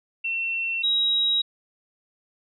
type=tone pair in turn; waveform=sine; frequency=2705 / 3825 Hz; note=E7 / A#7; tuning=+44 / +44 cents; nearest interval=tritone; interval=600 cents; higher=second; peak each=-24 / -19 dBFS; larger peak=second; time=0.24-0.83 / 0.83-1.42 s; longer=neither; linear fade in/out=10 ms; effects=none